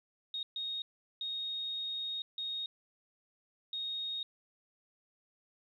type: tone bursts at uneven times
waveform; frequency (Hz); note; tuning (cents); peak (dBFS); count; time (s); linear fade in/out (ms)
sine; 3729; A#7; 0; -35; 5; 0.34-0.43 / 0.56-0.82 / 1.21-2.22 / 2.38-2.66 / 3.73-4.23; 2
effects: 12-bit